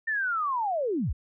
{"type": "linear sweep", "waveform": "sine", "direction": "down", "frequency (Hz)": [1820, 34.72], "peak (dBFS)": -25, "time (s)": [0.07, 1.13], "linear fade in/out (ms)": 10, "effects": []}